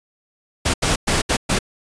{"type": "noise bursts at uneven times", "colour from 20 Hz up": "pink", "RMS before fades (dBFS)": -18, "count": 5, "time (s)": [[0.65, 0.74], [0.82, 0.96], [1.07, 1.22], [1.29, 1.37], [1.49, 1.59]], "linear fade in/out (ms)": 10, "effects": ["resampled to 22050 Hz"]}